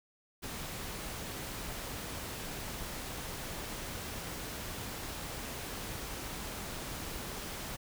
pink noise, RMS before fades -41 dBFS, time 0.42-7.77 s, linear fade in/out 20 ms, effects none

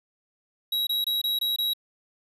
square tone bursts, 3859 Hz, B7, 41 cents flat, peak -24 dBFS, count 6, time 0.72-1.735 s, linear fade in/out 5 ms, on 150 ms, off 23 ms, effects resampled to 32000 Hz + 11-bit

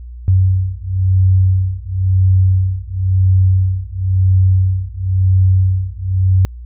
sine beating tone pair, 93.4 / 94.37 Hz, F#2 / F#2, +17 / +35 cents, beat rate 0.97 Hz, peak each -13 dBFS, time 0.28-6.45 s, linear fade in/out 0 ms, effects added 60 Hz sine -28 dBFS peak until 6.65 s

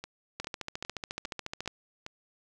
two click trains, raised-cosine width 0.2 ms, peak -18 / -22 dBFS, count 19 / 6, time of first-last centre 0.4-1.677 / 0.04-2.064 s, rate 14.1 / 2.47 Hz, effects none

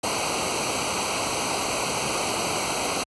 pink noise with comb filter, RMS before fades -26 dBFS, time 0.03-3.04 s, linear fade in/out 10 ms, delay 0.57 ms, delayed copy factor -0.85, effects high-pass 60 Hz 12 dB/octave + resampled to 24000 Hz

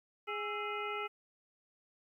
harmonic tone with a mistuned harmonic, 415.3 Hz, G#4, in tune, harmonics 1 / 2 / 3 / 5 / 6 / 7, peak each -41 / -44 / -40 / -44 / -45 / -48 dBFS, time 0.27-1.08 s, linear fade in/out 20 ms, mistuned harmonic 3, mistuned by +110 cents, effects 12-bit

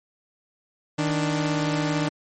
sawtooth tone pair together, 155.72 / 293.7 Hz, D#3 / D4, +2 / 0 cents, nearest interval major seventh, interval 1098 cents, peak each -21 dBFS, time 0.98-2.09 s, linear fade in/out 10 ms, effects MP3 32 kbps

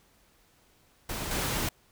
pink noise with level steps, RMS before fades -35 / -30 dBFS, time 1.09-1.69 s, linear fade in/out 5 ms, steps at 1.31 s, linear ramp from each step 2 ms, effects pink hiss -64 dBFS RMS until 1.91 s

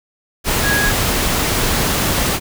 sine tone in noise, 1657 Hz, G#6, 4 cents flat, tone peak -16 dBFS, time 0.62-0.93 s, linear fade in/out 50 ms, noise pink, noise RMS -17 dBFS, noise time 0.44-2.4 s, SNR -2 dB, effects none

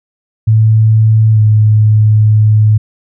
sine tone with pitch glide, 110 to 107.43 Hz, A2 to A2, 0 to -41 cents, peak -4 dBFS, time 0.47-2.78 s, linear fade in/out 10 ms, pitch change -41 cents, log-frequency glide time 1.33-1.39 s, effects none

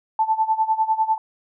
sine tone with tremolo, 880 Hz, A5, in tune, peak -14 dBFS, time 0.19-1.18 s, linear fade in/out 2 ms, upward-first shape sine, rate 10 Hz, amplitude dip 85%, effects none

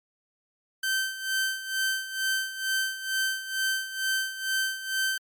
sawtooth tone with tremolo, 1549 Hz, G6, 21 cents flat, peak -20 dBFS, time 0.83-5.18 s, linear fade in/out 5 ms, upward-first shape sine, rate 2.2 Hz, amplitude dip 75%, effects MP3 96 kbps

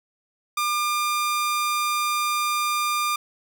sawtooth tone, 1200 Hz, D6, 37 cents sharp, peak -18 dBFS, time 0.57-3.16 s, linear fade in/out 5 ms, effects none

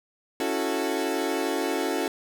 30% pulse chord, F# minor seventh, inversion second, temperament equal, 277.2 / 329.6 / 370 / 440 Hz, C#4 / E4 / F#4 / A4, 0 / 0 / 0 / 0 cents, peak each -28 dBFS, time 0.4-2.08 s, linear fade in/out 2 ms, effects none

